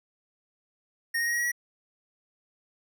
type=tone with pitch steps; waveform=square; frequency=1852 / 1867 / 1882.2 / 1897.5 / 1912.9 / 1928.4 Hz; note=A#6 / A#6 / A#6 / A#6 / A#6 / B6; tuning=-12 / +2 / +16 / +30 / +44 / -42 cents; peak=-26 dBFS; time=1.14-1.518 s; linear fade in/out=10 ms; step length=63 ms; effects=none